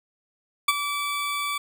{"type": "tone with ADSR envelope", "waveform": "20% pulse", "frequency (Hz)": 1155, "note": "D6", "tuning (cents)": -29, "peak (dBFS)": -10, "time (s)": [0.68, 1.58], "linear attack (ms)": 6, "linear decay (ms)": 33, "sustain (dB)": -11, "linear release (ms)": 6, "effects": []}